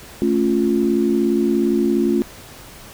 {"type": "chord", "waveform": "sine", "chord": "A augmented", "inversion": "none", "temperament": "equal", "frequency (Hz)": [220, 277.2, 349.2], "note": ["A3", "C#4", "E#4"], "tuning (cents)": [0, 0, 0], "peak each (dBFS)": [-19, -20, -18], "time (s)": [0.22, 2.22], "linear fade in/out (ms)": 0, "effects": ["pink hiss -40 dBFS RMS until 2.93 s"]}